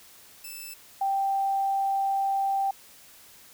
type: tone pair in turn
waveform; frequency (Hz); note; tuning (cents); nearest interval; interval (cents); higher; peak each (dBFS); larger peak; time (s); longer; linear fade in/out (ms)
5% pulse / sine; 2637 / 784; E7 / G5; 0 / 0; octave + major sixth; 2100; first; -29 / -23; second; 0.44-0.74 / 1.01-2.71; second; 5
effects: white hiss -52 dBFS RMS until 3.53 s